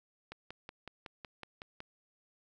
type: click train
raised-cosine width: 0.3 ms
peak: -28 dBFS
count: 9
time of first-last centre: 0.32-1.804 s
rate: 5.39 Hz
effects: none